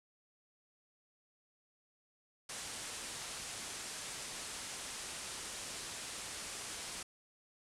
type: low-pass noise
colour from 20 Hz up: white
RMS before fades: -45 dBFS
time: 2.49-7.03 s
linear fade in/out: 5 ms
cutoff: 10000 Hz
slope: 48 dB/octave
effects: none